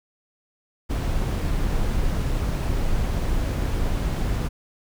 brown noise, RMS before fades -23 dBFS, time 0.89-4.49 s, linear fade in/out 20 ms, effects none

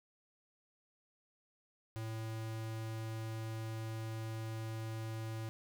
square tone, 111.4 Hz, A2, 22 cents sharp, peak -40 dBFS, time 1.96-5.49 s, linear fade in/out 0 ms, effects none

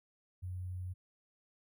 sine tone with sample-and-hold, 91.2 Hz, F#2, 24 cents flat, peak -38 dBFS, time 0.42-0.94 s, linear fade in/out 20 ms, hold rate 11025 Hz, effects none

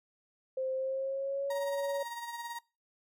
sine tone with pitch glide, 523.3 to 560.9 Hz, C5 to C#5, 0 to +20 cents, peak -31 dBFS, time 0.57-2.03 s, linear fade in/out 5 ms, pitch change +120 cents, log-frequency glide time 0.73-1.55 s
35% pulse tone with tremolo, 941 Hz, A#5, 16 cents sharp, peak -35 dBFS, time 1.5-2.59 s, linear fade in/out 5 ms, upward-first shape sine, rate 18 Hz, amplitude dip 50%
effects noise-tail reverb RT60 0.3 s tail -23 dB re dry

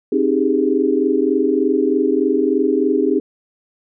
sine chord, Ab major seventh, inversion first, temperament equal with one note detuned, 266.7 / 311.1 / 392 / 415.3 Hz, C4 / Eb4 / G4 / Ab4, +33 / 0 / 0 / 0 cents, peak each -19 dBFS, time 0.12-3.2 s, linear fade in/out 5 ms, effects none

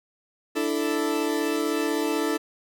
40% pulse chord, D suspended second, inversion none, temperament equal, 293.7 / 329.6 / 440 Hz, D4 / E4 / A4, 0 / 0 / 0 cents, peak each -27 dBFS, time 0.55-2.38 s, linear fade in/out 20 ms, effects none

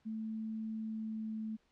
sine tone with pitch glide, 220 to 218.7 Hz, A3 to A3, 0 to -10 cents, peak -37 dBFS, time 0.05-1.57 s, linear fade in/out 20 ms, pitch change -10 cents, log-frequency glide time 0.76-1.37 s, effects pink hiss -74 dBFS RMS until 1.71 s + low-pass 5000 Hz 12 dB/octave

